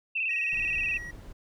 sine tone with vibrato, 2605 Hz, E7, 21 cents flat, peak -26 dBFS, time 0.15-0.98 s, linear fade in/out 10 ms, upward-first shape square, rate 19 Hz, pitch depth 53 cents each way
triangle tone with pitch glide, 1897 to 1911.3 Hz, A#6 to A#6, +30 to +43 cents, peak -36 dBFS, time 0.29-1.11 s, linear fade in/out 5 ms, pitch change +13 cents, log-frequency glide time 0.55-0.62 s
brown noise, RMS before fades -43 dBFS, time 0.52-1.33 s, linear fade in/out 10 ms
effects none

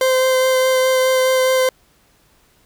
40% pulse tone with vibrato, 518 Hz, C5, 17 cents flat, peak -12 dBFS, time 0.01-1.69 s, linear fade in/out 2 ms, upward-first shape sine, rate 4.8 Hz, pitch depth 10 cents each way, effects pink hiss -56 dBFS RMS until 2.65 s

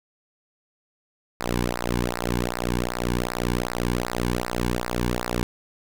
sawtooth tone with flanger, 60.2 Hz, B1, 44 cents flat, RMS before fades -26 dBFS, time 1.4-5.43 s, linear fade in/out 0 ms, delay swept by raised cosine 0.3 to 1.6 ms, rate 2.6 Hz, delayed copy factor -1, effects none

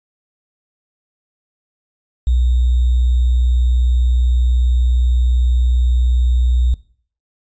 sine tone with sample-and-hold, 61.3 Hz, B1, 12 cents flat, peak -11 dBFS, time 2.27-6.74 s, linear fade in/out 0 ms, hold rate 3675 Hz, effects noise-tail reverb RT60 0.5 s tail -19 dB re dry + resampled to 16000 Hz

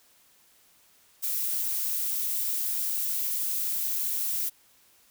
violet noise, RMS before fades -29 dBFS, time 1.22-4.5 s, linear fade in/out 20 ms, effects white hiss -61 dBFS RMS until 5.1 s

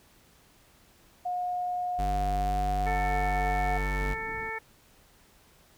sine tone with pitch glide, 719 to 726.1 Hz, F#5 to F#5, -50 to -33 cents, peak -28 dBFS, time 1.25-3.78 s, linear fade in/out 10 ms, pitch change +17 cents, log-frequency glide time 2.39-2.53 s
square tone, 49 Hz, G1, in tune, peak -29 dBFS, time 1.98-4.15 s, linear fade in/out 20 ms
harmonic tone, 444.4 Hz, A4, 17 cents sharp, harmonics 1 / 2 / 3 / 4 / 5, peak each -40 / -38 / -43 / -37 / -37 dBFS, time 2.86-4.59 s, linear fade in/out 10 ms
pink low-pass noise, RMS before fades -45 dBFS, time 4-4.5 s, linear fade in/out 10 ms, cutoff 350 Hz, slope 24 dB/octave
effects pink hiss -60 dBFS RMS until 5.77 s

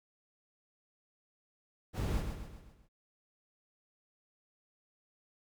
brown noise with echo, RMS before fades -34 dBFS, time 1.93-2.24 s, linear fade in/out 50 ms, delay 130 ms, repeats 5, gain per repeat -6 dB, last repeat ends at 2.89 s, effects none

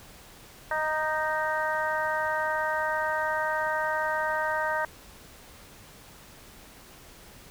harmonic tone with a mistuned harmonic, 311.1 Hz, D#4, in tune, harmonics 2 / 3 / 4 / 5 / 6, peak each -31 / -30 / -35 / -31 / -34 dBFS, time 0.71-4.85 s, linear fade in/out 2 ms, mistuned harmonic 4, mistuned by -18 cents, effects pink hiss -50 dBFS RMS until 7.5 s

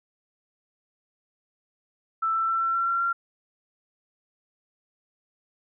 sine tone with pitch steps, 1325 / 1333.4 / 1341.9 / 1350.5 / 1359.1 / 1367.8 / 1376.5 Hz, E6 / E6 / E6 / E6 / F6 / F6 / F6, +9 / +19 / +30 / +42 / -48 / -36 / -25 cents, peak -22 dBFS, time 2.22-3.13 s, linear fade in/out 10 ms, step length 130 ms, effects none

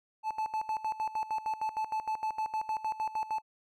triangle tone with tremolo, 871 Hz, A5, 18 cents flat, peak -27 dBFS, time 0.23-3.42 s, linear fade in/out 50 ms, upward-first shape square, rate 6.5 Hz, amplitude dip 80%, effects none

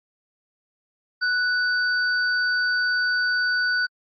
sine tone pair together, 1480 / 4618 Hz, F#6 / D8, 0 / -30 cents, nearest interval octave + minor sixth, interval 1970 cents, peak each -20 / -29 dBFS, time 1.21-3.87 s, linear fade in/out 20 ms, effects AAC 48 kbps

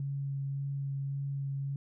sine tone with vibrato, 138.59 Hz, C#3, in tune, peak -32 dBFS, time 0-1.76 s, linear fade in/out 2 ms, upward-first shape sine, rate 1.8 Hz, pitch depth 10 cents each way, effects none

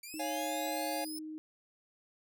10% pulse linear sweep, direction up, 2300 to 5280 Hz, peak -36 dBFS, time 0.03-1.19 s, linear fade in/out 5 ms
sine tone, 311.1 Hz, D#4, in tune, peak -40 dBFS, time 0.14-1.38 s, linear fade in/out 0 ms
square chord, Db major, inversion none, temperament equal, 554.4 / 698.5 / 830.6 Hz, Db5 / F5 / Ab5, 0 / 0 / 0 cents, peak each -40 dBFS, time 0.19-1.05 s, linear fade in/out 10 ms
effects none

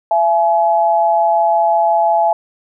sine tone pair together, 673.7 / 848 Hz, E5 / G#5, +38 / +36 cents, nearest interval major third, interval 398 cents, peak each -13 dBFS, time 0.11-2.33 s, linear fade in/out 2 ms, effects none

